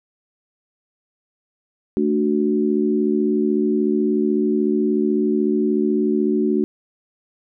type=chord; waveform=sine; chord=D major; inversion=second; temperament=equal; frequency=220 / 293.7 / 370 Hz; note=A3 / D4 / F#4; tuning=0 / 0 / 0 cents; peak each=-20 / -21 / -20 dBFS; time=1.97-6.64 s; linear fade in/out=0 ms; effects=none